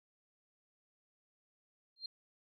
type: tone with exponential growth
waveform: sine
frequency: 4186 Hz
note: C8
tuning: in tune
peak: -36 dBFS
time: 1.96-2.06 s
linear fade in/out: 5 ms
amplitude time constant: 21 ms
effects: none